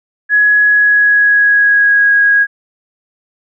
sine tone with pitch glide, 1680 to 1648.3 Hz, G#6 to G#6, +19 to -14 cents, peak -6 dBFS, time 0.29-2.47 s, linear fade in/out 50 ms, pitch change -33 cents, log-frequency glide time 0.63-2.1 s, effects none

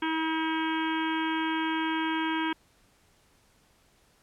harmonic tone with a mistuned harmonic, 320 Hz, D#4, 49 cents sharp, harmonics 1 / 3 / 4 / 5 / 6 / 7 / 8 / 9 / 10, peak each -29 / -32 / -41 / -35 / -45 / -39 / -44 / -43 / -40 dBFS, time 0.02-2.53 s, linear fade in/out 5 ms, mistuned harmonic 10, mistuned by +16 cents, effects pink hiss -64 dBFS RMS until 4.22 s + low-pass 12000 Hz 12 dB/octave

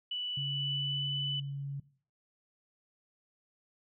sine tone with pitch glide, 2965 to 2991 Hz, F#7 to F#7, +3 to +18 cents, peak -33 dBFS, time 0.11-1.4 s, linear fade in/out 5 ms, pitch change +15 cents, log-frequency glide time 0.47-1.08 s
sine tone, 139.8 Hz, C#3, 15 cents sharp, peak -35 dBFS, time 0.37-1.8 s, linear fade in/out 5 ms
effects noise-tail reverb RT60 0.5 s tail -19 dB re dry

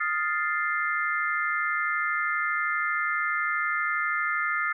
sine chord, F dominant seventh, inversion third, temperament equal, 1244.5 / 1396.9 / 1760 / 2093 Hz, Eb6 / F6 / A6 / C7, 0 / 0 / 0 / 0 cents, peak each -30 dBFS, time 0-4.73 s, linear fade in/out 10 ms, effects none

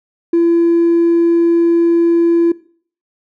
sine tone with hard clipping, 338 Hz, E4, 43 cents sharp, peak -9 dBFS, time 0.33-2.52 s, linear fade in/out 5 ms, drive 1 dB, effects noise-tail reverb RT60 0.5 s tail -20 dB re dry

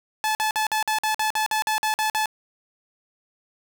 sawtooth tone bursts, 865 Hz, A5, 30 cents flat, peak -17 dBFS, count 13, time 0.24-2.258 s, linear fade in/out 0 ms, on 110 ms, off 49 ms, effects 9-bit

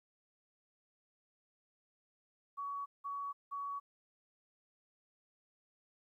sine tone bursts, 1127 Hz, C#6, 28 cents sharp, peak -38 dBFS, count 3, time 2.57-3.8 s, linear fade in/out 20 ms, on 290 ms, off 180 ms, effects 13-bit

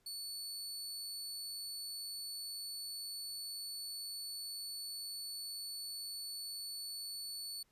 sawtooth tone, 4451 Hz, C#8, 6 cents sharp, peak -39 dBFS, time 0.06-7.63 s, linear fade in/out 5 ms, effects pink hiss -75 dBFS RMS until 7.71 s + resampled to 32000 Hz

